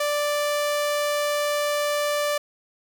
sawtooth tone, 587.3 Hz, D5, in tune, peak -18 dBFS, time 0-2.38 s, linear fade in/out 5 ms, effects none

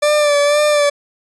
40% pulse tone with vibrato, 587 Hz, D5, 1 cent flat, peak -10 dBFS, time 0.02-0.9 s, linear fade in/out 10 ms, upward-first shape sine, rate 2 Hz, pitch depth 36 cents each way, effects resampled to 24000 Hz

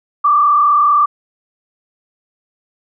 sine tone with frequency modulation, 1174.7 Hz, D6, in tune, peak -8 dBFS, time 0.24-1.06 s, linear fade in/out 10 ms, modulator 35.4 Hz, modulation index 1, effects none

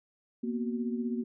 sine tone cluster, 234.7 / 250.4 / 374.2 Hz, A#3 / B3 / F#4, +12 / +24 / +20 cents, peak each -31 / -37 / -39 dBFS, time 0.43-1.24 s, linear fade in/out 10 ms, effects none

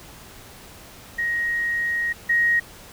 sine tone pair in turn, 1881 / 1881 Hz, A#6 / A#6, +15 / +15 cents, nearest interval unison, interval 0 cents, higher neither, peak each -21 / -16 dBFS, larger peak second, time 1.18-2.13 / 2.29-2.6 s, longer first, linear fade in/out 10 ms, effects pink hiss -44 dBFS RMS until 2.92 s

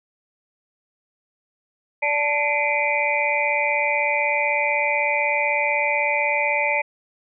sine tone cluster, 583 / 881 / 2053 / 2305 / 2421 Hz, D5 / A5 / C7 / D7 / D#7, -13 / +2 / -33 / -33 / -48 cents, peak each -25 dBFS, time 2.02-6.82 s, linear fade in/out 10 ms, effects none

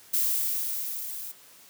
violet noise with level ramp, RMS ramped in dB -24 to -38 dBFS, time 0.13-1.32 s, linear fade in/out 10 ms, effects white hiss -53 dBFS RMS until 1.69 s + high-pass 80 Hz 12 dB/octave

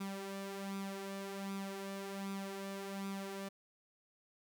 sawtooth tone with flanger, 196 Hz, G3, in tune, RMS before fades -43 dBFS, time 0-3.49 s, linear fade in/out 10 ms, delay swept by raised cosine 0.82 to 3.42 ms, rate 1.3 Hz, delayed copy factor +0.6, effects none

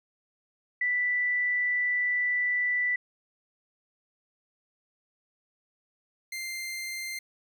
sine / sawtooth tone pair in turn, 1975.5 / 2093 Hz, B6 / C7, 0 / 0 cents, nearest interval minor second, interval 100 cents, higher second, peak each -24 / -30 dBFS, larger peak first, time 0.81-2.96 / 6.32-7.19 s, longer first, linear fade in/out 5 ms, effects none

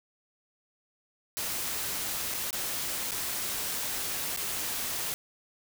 white noise with dropouts, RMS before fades -33 dBFS, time 1.37-5.14 s, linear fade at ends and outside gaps 0 ms, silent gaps 2.34-2.344 / 2.507-2.529 / 3.11-3.118 / 4.363-4.373 s, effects none

